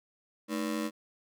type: ring-modulated tone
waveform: 35% pulse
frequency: 264.7 Hz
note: C4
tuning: 20 cents sharp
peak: -26 dBFS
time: 0.48-0.91 s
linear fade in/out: 50 ms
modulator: 46.1 Hz
effects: none